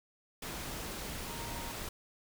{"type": "tone in noise", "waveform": "sine", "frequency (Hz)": 930, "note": "A#5", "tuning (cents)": -4, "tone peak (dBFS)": -47, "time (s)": [1.29, 1.72], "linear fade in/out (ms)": 5, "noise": "pink", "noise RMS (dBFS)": -41, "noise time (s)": [0.42, 1.89], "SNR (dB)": -9, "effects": []}